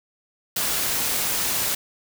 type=noise; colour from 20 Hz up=white; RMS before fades=-24 dBFS; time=0.56-1.75 s; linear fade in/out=5 ms; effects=none